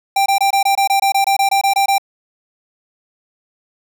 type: tone bursts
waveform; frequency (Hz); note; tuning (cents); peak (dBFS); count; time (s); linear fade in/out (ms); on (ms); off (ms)
square; 788; G5; +9; -12; 15; 0.16-1.982; 5; 100; 23
effects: none